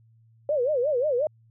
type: tone with vibrato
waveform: sine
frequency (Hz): 544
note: C#5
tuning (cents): -33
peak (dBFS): -21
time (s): 0.49-1.27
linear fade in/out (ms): 2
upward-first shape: sine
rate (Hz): 5.6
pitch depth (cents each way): 230
effects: added 113 Hz sine -55 dBFS peak until 1.5 s